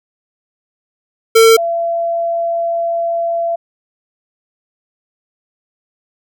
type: tone pair in turn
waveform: square / sine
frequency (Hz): 451.4 / 676.3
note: A4 / E5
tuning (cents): +44 / +44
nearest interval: perfect fifth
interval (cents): 700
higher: second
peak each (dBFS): -5 / -14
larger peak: first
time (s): 1.35-1.57 / 1.57-3.56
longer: second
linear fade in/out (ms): 10
effects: none